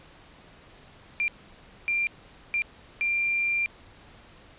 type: tone bursts at uneven times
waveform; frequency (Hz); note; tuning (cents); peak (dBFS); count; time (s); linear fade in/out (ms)
sine; 2378; D7; +21; -23; 4; 1.2-1.28 / 1.88-2.07 / 2.54-2.62 / 3.01-3.66; 0
effects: pink hiss -52 dBFS RMS until 4.58 s + resampled to 8000 Hz